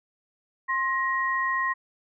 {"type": "tone pair together", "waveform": "sine", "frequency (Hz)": [1059, 1887], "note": ["C6", "A#6"], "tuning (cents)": [21, 21], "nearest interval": "minor seventh", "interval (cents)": 1000, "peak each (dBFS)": -26, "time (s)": [0.68, 1.74], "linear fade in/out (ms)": 20, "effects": []}